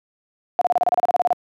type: tone bursts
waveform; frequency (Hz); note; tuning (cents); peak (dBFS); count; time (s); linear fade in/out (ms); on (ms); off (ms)
sine; 715; F5; +41; -13; 14; 0.59-1.328; 0; 23; 32
effects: high-pass 300 Hz 12 dB/octave